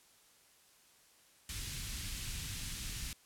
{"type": "band-stop noise", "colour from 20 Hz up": "pink", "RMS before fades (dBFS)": -41, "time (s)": [1.49, 3.13], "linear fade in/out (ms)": 2, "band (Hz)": [140, 2600], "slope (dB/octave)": 12, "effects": ["white hiss -65 dBFS RMS until 3.25 s", "low-pass 12000 Hz 12 dB/octave"]}